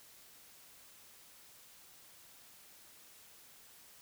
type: silence
effects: white hiss -59 dBFS RMS until 4.01 s